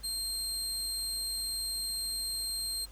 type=tone; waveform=25% pulse; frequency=4186 Hz; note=C8; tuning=in tune; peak=-28 dBFS; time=0.03-2.86 s; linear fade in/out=20 ms; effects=added 50 Hz sine -48 dBFS peak until 2.91 s + pink hiss -57 dBFS RMS until 2.91 s